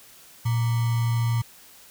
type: tone with sample-and-hold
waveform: sine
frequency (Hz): 116.54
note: A#2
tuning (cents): 0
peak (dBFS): -20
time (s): 0.45-1.42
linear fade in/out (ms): 10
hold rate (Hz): 1050
effects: white hiss -50 dBFS RMS until 1.9 s